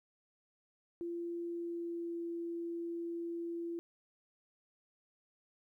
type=tone with pitch glide; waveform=sine; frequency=342.3 to 339 Hz; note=F4 to E4; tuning=-35 to +49 cents; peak=-37 dBFS; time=1.01-3.79 s; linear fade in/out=0 ms; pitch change=-16 cents; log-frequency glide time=1.46-2.23 s; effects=13-bit